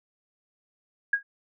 sine tone with exponential decay, 1640 Hz, G#6, 22 cents flat, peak -16 dBFS, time 1.13-1.23 s, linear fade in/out 5 ms, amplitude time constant 21 ms, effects none

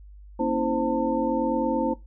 sine tone cluster, 235.8 / 276.6 / 325.2 / 522 / 897 Hz, A#3 / C#4 / E4 / C5 / A5, +20 / -4 / -23 / -4 / +33 cents, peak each -28 dBFS, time 0.39-1.94 s, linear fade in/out 10 ms, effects noise-tail reverb RT60 0.2 s tail -17 dB re dry + added 50 Hz sine -43 dBFS peak until 2.06 s

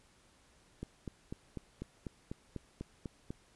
click train, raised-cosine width 3 ms, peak -27 dBFS, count 11, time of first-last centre 0.83-3.305 s, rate 4.04 Hz, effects pink hiss -66 dBFS RMS until 3.55 s + resampled to 24000 Hz

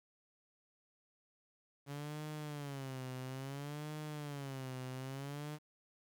sawtooth tone with vibrato, 140 Hz, C#3, 18 cents sharp, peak -38 dBFS, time 1.86-5.59 s, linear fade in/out 50 ms, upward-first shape sine, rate 0.59 Hz, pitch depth 150 cents each way, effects 11-bit

